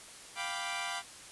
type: chord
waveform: 15% pulse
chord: G dominant seventh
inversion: third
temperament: equal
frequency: 698.5 / 784 / 987.8 / 1174.7 Hz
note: F5 / G5 / B5 / D6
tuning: 0 / 0 / 0 / 0 cents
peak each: -34 / -34 / -34 / -35 dBFS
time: 0.35-1.03 s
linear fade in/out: 50 ms
effects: white hiss -50 dBFS RMS until 1.31 s + resampled to 24000 Hz